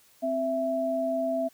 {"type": "tone pair together", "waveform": "sine", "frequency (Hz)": [261.6, 662.6], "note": ["C4", "E5"], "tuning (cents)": [0, 9], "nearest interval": "octave + major third", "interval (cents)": 1609, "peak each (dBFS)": [-31, -26], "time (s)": [0.22, 1.49], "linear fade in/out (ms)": 20, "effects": ["white hiss -60 dBFS RMS until 1.53 s"]}